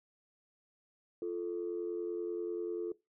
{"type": "tone pair together", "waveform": "sine", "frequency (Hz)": [347.2, 437.5], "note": ["F4", "A4"], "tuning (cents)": [-10, -10], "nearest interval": "major third", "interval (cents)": 400, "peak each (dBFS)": [-36, -37], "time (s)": [1.22, 2.92], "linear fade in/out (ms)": 2, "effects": ["noise-tail reverb RT60 0.2 s tail -19 dB re dry", "tanh soft clip ceiling -28 dBFS"]}